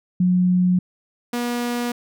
sine / sawtooth tone pair in turn, 181 / 241 Hz, F#3 / B3, -38 / -42 cents, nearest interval perfect fourth, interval 496 cents, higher second, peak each -14 / -18 dBFS, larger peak first, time 0.2-0.79 / 1.33-1.92 s, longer neither, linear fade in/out 5 ms, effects none

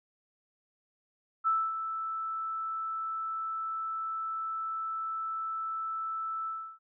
sine tone with ADSR envelope, 1318.5 Hz, E6, in tune, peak -23 dBFS, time 1.44-6.79 s, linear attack 31 ms, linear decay 250 ms, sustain -9 dB, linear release 320 ms, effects none

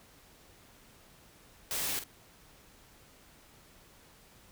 white noise with echo, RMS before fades -34 dBFS, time 1.71-1.99 s, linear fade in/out 0 ms, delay 47 ms, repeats 1, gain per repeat -10 dB, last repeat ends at 2.037 s, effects pink hiss -59 dBFS RMS until 4.51 s

